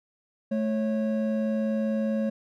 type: tone pair together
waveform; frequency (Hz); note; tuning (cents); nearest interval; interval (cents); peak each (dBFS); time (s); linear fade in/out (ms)
triangle; 217.9 / 549; A3 / C#5; -17 / -17; octave + major third; 1600; -23 / -28; 0.51-2.3; 10
effects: none